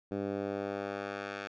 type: tone with band-pass filter sweep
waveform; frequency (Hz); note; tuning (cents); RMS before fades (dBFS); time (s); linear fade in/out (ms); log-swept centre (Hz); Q
10% pulse; 100; G2; +35; -37; 0.11-1.48; 10; 310 to 1800; 0.77
effects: resampled to 16000 Hz